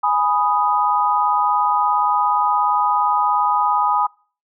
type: chord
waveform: sine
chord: G# minor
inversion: none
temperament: equal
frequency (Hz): 830.6 / 987.8 / 1244.5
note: G#5 / B5 / D#6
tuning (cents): 0 / 0 / 0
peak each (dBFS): -19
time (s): 0.03-4.07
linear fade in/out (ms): 10
effects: noise-tail reverb RT60 0.4 s tail -25 dB re dry